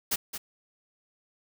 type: noise with echo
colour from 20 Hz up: white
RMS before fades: -27 dBFS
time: 0.11-0.16 s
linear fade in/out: 10 ms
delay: 220 ms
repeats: 1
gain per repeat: -9 dB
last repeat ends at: 0.38 s
effects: none